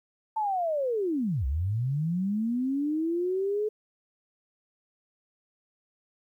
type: linear two-way sweep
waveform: sine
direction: down then up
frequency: 894 to 61.74 to 432.2 Hz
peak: -25 dBFS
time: 0.36-3.69 s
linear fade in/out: 10 ms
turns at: 1.46 s
effects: 11-bit